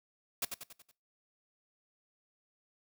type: noise with echo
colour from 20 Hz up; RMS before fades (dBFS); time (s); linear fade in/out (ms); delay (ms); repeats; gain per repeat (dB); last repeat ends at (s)
white; -33; 0.42-0.45; 5; 93; 5; -6; 0.915
effects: noise-tail reverb RT60 0.3 s tail -21 dB re dry